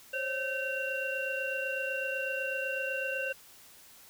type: tone cluster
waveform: sine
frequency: 530 / 558 / 1539 / 2750 Hz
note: C5 / C#5 / G6 / F7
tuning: +22 / +11 / -32 / -27 cents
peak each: -36 / -40 / -35 / -35 dBFS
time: 0.13-3.33 s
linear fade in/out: 10 ms
effects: tanh soft clip ceiling -21 dBFS + white hiss -55 dBFS RMS until 4.09 s